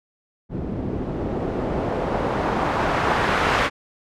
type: noise with low-pass filter sweep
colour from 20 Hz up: white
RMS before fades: -23 dBFS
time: 0.49-3.7 s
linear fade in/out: 50 ms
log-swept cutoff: 250 to 1800 Hz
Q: 0.93
effects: none